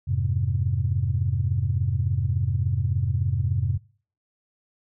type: chord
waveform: sine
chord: F minor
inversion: none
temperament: equal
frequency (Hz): 87.31 / 103.83 / 130.81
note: F2 / Ab2 / C3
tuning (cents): 0 / 0 / 0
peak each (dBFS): -25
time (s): 0.07-3.78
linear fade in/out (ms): 20
effects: noise-tail reverb RT60 0.5 s tail -26 dB re dry + tanh soft clip ceiling -11 dBFS